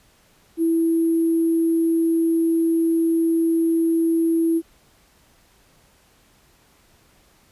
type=tone with sample-and-hold; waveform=sine; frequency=329.6 Hz; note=E4; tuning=in tune; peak=-16 dBFS; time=0.57-4.62 s; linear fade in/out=50 ms; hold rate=11025 Hz; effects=pink hiss -57 dBFS RMS until 7.51 s + resampled to 32000 Hz